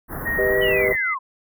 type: band-stop noise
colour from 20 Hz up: pink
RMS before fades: -30 dBFS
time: 0.08-0.97 s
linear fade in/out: 50 ms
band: 1900 to 11000 Hz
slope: 96 dB/octave
type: tone with pitch glide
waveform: sine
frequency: 1870 to 2051 Hz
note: A#6 to C7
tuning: +5 to -35 cents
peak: -21 dBFS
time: 0.25-1.15 s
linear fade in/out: 20 ms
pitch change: +160 cents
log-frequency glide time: 0.47-0.95 s
type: chord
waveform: sine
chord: G augmented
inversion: none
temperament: equal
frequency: 392 / 493.9 / 622.3 Hz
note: G4 / B4 / D#5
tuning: 0 / 0 / 0 cents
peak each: -21 / -23 / -24 dBFS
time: 0.38-0.93 s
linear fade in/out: 10 ms
type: linear sweep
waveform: sine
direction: down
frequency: 3056 to 987.8 Hz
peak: -24 dBFS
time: 0.61-1.19 s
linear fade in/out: 20 ms
effects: none